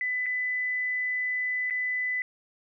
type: tone with dropouts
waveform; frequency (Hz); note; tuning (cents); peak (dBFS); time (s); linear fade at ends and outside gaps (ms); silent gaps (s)
sine; 2000; B6; +21; -26; 0.01-2.22; 1; 0.26-0.264 / 1.7-1.707
effects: none